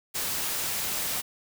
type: noise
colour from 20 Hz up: white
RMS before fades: -30 dBFS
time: 0.14-1.22 s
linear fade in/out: 20 ms
effects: none